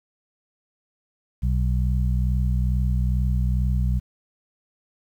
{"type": "harmonic tone", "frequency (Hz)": 62.3, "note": "B1", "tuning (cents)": 16, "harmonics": [1, 2, 3], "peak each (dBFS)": [-20, -25, -30], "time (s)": [1.42, 4], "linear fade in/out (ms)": 20, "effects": ["9-bit"]}